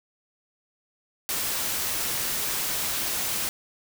white noise, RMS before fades -28 dBFS, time 1.29-3.49 s, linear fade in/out 0 ms, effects none

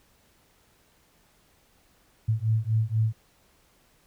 sine beating tone pair, 108.6 / 112.7 Hz, A2 / A2, -22 / +42 cents, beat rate 4.1 Hz, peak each -25 dBFS, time 2.28-3.13 s, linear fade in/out 10 ms, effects pink hiss -63 dBFS RMS until 4.06 s

